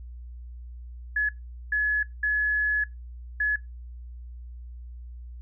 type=tone bursts at uneven times; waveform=sine; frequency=1701 Hz; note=G#6; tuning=41 cents sharp; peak=-21 dBFS; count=4; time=1.16-1.29 / 1.72-2.03 / 2.23-2.84 / 3.4-3.56 s; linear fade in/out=5 ms; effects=noise-tail reverb RT60 0.2 s tail -23 dB re dry + added 60 Hz sine -38 dBFS peak until 5.41 s